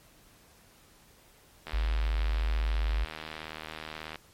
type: click train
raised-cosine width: 0.3 ms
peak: -22 dBFS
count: 196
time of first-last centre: 1.67-4.157 s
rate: 78.4 Hz
type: tone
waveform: sine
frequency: 51.91 Hz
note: G#1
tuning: in tune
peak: -25 dBFS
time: 1.73-3.05 s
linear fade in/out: 10 ms
effects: pink hiss -59 dBFS RMS until 4.33 s + MP3 64 kbps